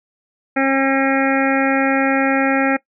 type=harmonic tone; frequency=270 Hz; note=C#4; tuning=45 cents flat; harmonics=1 / 2 / 3 / 5 / 6 / 7 / 8 / 9; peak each=-17 / -20 / -22 / -24 / -25 / -25 / -26 / -27 dBFS; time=0.56-2.77 s; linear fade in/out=10 ms; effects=noise-tail reverb RT60 0.1 s tail -20 dB re dry